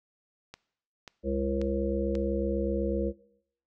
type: click train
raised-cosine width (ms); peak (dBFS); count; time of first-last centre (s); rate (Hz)
0.2; -25; 4; 0.54-2.153; 1.86
type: harmonic tone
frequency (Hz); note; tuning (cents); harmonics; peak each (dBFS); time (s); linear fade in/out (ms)
68; C#2; -33; 1 / 3 / 5 / 7 / 8; -33 / -33 / -33 / -33 / -33; 1.23-3.13; 50
effects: noise-tail reverb RT60 0.7 s tail -20 dB re dry